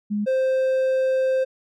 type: tone pair in turn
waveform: sine / triangle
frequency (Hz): 207.7 / 523.4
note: G#3 / C5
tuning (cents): 0 / 0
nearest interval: octave + major third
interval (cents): 1600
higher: second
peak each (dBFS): -21 / -16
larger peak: second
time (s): 0.1-0.26 / 0.26-1.45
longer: second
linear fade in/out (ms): 20
effects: none